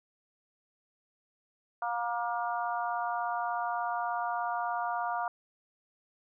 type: harmonic tone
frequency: 236.6 Hz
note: A#3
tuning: 26 cents sharp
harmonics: 3 / 4 / 5 / 6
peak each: -33 / -35 / -37 / -39 dBFS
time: 1.82-5.28 s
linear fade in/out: 2 ms
effects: none